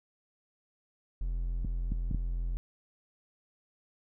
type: tone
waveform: triangle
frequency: 42.85 Hz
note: F1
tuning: 32 cents flat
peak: -28 dBFS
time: 1.21-2.57 s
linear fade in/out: 0 ms
type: clicks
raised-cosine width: 5 ms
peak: -22 dBFS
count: 4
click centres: 1.648 / 1.92 / 2.112 / 2.147 s
effects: none